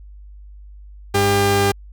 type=tone pair together; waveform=sawtooth; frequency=99.9 / 399.6 Hz; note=G2 / G4; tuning=+33 / +33 cents; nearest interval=2 octaves; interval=2400 cents; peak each=-15 / -11 dBFS; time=1.14-1.72 s; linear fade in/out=10 ms; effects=added 50 Hz sine -37 dBFS peak until 1.92 s